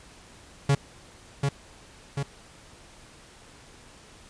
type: tone with echo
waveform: 45% pulse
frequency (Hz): 140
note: C#3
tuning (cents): +18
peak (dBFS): -18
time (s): 0.69-0.75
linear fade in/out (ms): 5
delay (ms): 740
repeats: 2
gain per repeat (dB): -4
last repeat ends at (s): 2.23
effects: pink hiss -51 dBFS RMS until 4.29 s + resampled to 22050 Hz